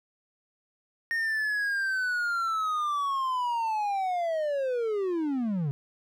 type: linear sweep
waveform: triangle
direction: down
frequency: 1849 to 132.7 Hz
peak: -24 dBFS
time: 1.11-5.71 s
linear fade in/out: 0 ms
effects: none